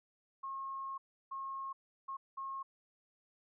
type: tone bursts at uneven times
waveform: sine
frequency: 1081 Hz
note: C#6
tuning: 44 cents flat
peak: -39 dBFS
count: 4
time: 0.43-0.98 / 1.31-1.73 / 2.08-2.17 / 2.37-2.63 s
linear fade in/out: 10 ms
effects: none